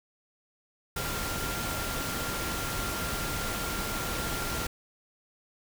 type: tone in noise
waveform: sine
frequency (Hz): 1387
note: F6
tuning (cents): -12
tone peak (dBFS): -38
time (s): 0.96-4.67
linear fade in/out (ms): 5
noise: pink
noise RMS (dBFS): -33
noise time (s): 0.96-4.67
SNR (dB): -8
effects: none